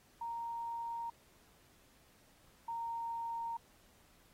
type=tone pair in turn; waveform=sine; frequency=930 / 924.9 Hz; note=A#5 / A#5; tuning=-4 / -14 cents; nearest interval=unison; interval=10 cents; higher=first; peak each=-38 / -37 dBFS; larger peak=second; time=0.21-1.1 / 2.68-3.57 s; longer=neither; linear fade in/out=5 ms; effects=pink hiss -67 dBFS RMS until 4.33 s + AAC 48 kbps